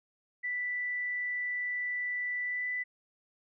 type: tone with pitch glide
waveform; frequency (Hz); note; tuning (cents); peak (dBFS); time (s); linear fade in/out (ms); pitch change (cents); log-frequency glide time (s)
sine; 1975.5 to 1989.2; B6 to B6; 0 to +12; -31; 0.43-2.84; 20; +12; 2.43-2.68
effects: none